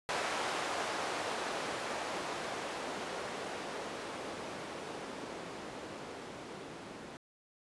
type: noise with low-pass filter sweep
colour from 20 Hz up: violet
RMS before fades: -40 dBFS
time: 0.09-7.17 s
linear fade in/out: 0 ms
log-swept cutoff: 730 to 290 Hz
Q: 0.8
effects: resampled to 24000 Hz